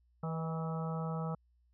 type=harmonic tone with a mistuned harmonic; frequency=162.4 Hz; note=E3; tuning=26 cents flat; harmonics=1 / 3 / 4 / 5 / 6 / 7 / 8; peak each=-35 / -44 / -47 / -46 / -52 / -50 / -46 dBFS; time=0.23-1.35 s; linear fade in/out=5 ms; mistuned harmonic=4; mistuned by=-42 cents; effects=added 60 Hz sine -67 dBFS peak until 1.73 s